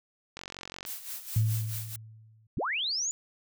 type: click train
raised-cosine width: 0.2 ms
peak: -22 dBFS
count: 23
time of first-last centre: 0.37-0.851 s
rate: 45.7 Hz
type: noise with tremolo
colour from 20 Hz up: blue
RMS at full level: -37 dBFS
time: 0.86-1.96 s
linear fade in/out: 2 ms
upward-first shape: sine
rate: 4.7 Hz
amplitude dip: 70%
type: tone with exponential decay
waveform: sine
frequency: 110 Hz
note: A2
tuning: in tune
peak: -20 dBFS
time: 1.36-2.47 s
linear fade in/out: 5 ms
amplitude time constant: 240 ms
type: linear sweep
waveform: sine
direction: up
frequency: 48.02 to 7040 Hz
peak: -28 dBFS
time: 2.57-3.11 s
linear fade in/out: 0 ms
effects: none